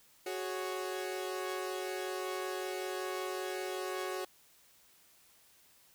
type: chord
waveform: sawtooth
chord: F# suspended second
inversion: none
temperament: equal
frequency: 370 / 415.3 / 554.4 Hz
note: F#4 / G#4 / C#5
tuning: 0 / 0 / 0 cents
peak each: -34 / -39 / -39 dBFS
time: 0.26-4.25 s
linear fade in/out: 5 ms
effects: white hiss -64 dBFS RMS until 5.94 s